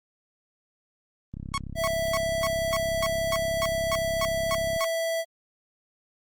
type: click train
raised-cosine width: 5 ms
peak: -24 dBFS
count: 116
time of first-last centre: 1.34-4.763 s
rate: 33.6 Hz
type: tone bursts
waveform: sawtooth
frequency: 1102 Hz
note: C#6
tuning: 11 cents flat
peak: -22 dBFS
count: 12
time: 1.54-4.844 s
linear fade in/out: 0 ms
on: 37 ms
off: 260 ms
type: tone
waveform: square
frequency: 659.3 Hz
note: E5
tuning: in tune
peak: -26 dBFS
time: 1.75-5.25 s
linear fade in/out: 50 ms
effects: Opus 32 kbps